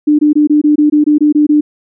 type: tone bursts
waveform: sine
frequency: 298.5 Hz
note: D4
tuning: 28 cents sharp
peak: -5 dBFS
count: 11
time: 0.07-1.61 s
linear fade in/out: 10 ms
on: 120 ms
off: 22 ms
effects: none